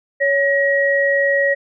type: tone pair together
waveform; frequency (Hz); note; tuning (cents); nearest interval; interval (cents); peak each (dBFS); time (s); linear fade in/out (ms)
sine; 558.9 / 1900; C#5 / A#6; +14 / +33; octave + major sixth; 2119; -16; 0.2-1.55; 20
effects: none

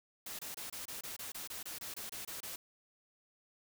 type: noise bursts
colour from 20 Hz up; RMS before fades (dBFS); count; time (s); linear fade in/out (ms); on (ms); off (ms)
white; -44; 15; 0.26-2.56; 5; 130; 25
effects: none

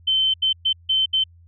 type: tone bursts at uneven times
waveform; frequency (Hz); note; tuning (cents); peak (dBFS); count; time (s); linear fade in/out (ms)
sine; 3082; G7; -30; -16; 5; 0.07-0.34 / 0.42-0.53 / 0.65-0.73 / 0.89-1.06 / 1.13-1.24; 10
effects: added 85 Hz sine -47 dBFS peak until 1.47 s

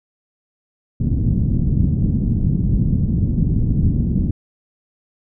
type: low-pass noise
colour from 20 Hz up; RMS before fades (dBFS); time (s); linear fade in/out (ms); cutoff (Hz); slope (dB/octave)
white; -17; 1-4.31; 5; 200; 24
effects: none

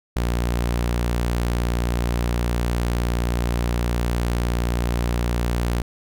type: tone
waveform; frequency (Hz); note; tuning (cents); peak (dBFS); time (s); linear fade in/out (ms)
sawtooth; 59.3; A#1; +30; -16; 0.16-5.82; 5
effects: none

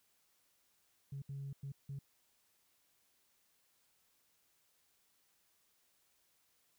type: tone bursts at uneven times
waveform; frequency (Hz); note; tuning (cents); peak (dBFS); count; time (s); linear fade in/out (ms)
sine; 138.59; C#3; 0; -40; 4; 1.12-1.22 / 1.29-1.53 / 1.63-1.72 / 1.89-1.99; 5
effects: tanh soft clip ceiling -38 dBFS + white hiss -75 dBFS RMS until 6.78 s

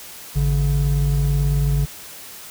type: tone pair together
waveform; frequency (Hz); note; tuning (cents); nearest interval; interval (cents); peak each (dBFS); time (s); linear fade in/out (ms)
triangle; 53.59 / 142.4; A1 / C#3; -45 / +47; octave + perfect fourth; 1692; -17 / -16; 0.35-1.86; 20
effects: white hiss -38 dBFS RMS until 2.5 s

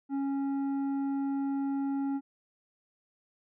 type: tone with tanh clipping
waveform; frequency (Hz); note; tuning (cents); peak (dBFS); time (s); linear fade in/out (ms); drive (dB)
triangle; 275.8; C#4; -9; -30; 0.09-2.21; 50; 12
effects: none

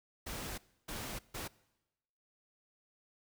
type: noise bursts at uneven times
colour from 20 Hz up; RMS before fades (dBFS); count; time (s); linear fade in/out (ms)
pink; -42; 3; 0.26-0.58 / 0.88-1.19 / 1.34-1.48; 10
effects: noise-tail reverb RT60 1.0 s tail -22 dB re dry

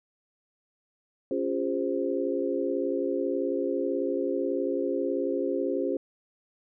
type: chord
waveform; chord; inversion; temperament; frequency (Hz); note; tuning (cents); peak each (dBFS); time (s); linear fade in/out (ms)
sine; Db major seventh; none; equal with one note detuned; 277.2 / 349.2 / 407.5 / 523.3; Db4 / F4 / Ab4 / C5; 0 / 0 / -33 / 0; -31; 1.31-5.97; 2
effects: none

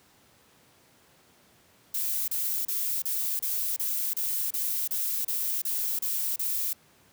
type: noise bursts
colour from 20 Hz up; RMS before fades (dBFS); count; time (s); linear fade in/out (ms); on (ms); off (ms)
violet; -29; 13; 1.94-6.732; 5; 340; 31
effects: pink hiss -60 dBFS RMS until 7.12 s + high-pass 100 Hz 12 dB/octave

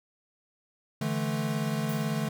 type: chord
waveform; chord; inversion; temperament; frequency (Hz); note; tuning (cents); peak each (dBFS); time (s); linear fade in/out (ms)
square; D suspended second; none; equal with one note detuned; 146.83 / 164.81 / 217; D3 / E3 / A3; 0 / 0 / -24; -32 / -35 / -32; 1.01-2.29; 5
type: noise with exponential decay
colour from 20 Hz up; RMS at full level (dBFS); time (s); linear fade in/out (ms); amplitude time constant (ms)
violet; -41; 1.89-2.24; 2; 75
effects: none

